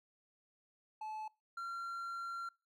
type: tone pair in turn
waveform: triangle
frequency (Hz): 865 / 1373.1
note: A5 / F6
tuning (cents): -30 / -30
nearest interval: minor sixth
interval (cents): 800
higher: second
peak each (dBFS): -39 / -38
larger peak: second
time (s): 1.01-1.28 / 1.57-2.49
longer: second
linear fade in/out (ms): 5
effects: noise-tail reverb RT60 0.3 s tail -25 dB re dry